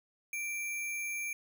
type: tone with sample-and-hold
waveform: sine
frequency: 2349 Hz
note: D7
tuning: in tune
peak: -34 dBFS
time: 0.33-1.33 s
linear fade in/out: 2 ms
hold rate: 8820 Hz
effects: none